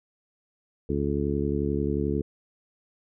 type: harmonic tone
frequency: 71.3 Hz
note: C#2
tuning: 49 cents sharp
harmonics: 1 / 2 / 3 / 4 / 5 / 6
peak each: -31 / -31 / -31 / -31 / -31 / -31 dBFS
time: 0.89-2.22 s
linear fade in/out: 5 ms
effects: none